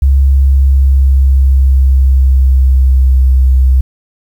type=tone with pitch glide; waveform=sine; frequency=68 to 64.85 Hz; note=C#2 to C2; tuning=-33 to -15 cents; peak=-4 dBFS; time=0.02-3.81 s; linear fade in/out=5 ms; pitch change=-82 cents; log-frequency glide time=0.23-3.24 s; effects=7-bit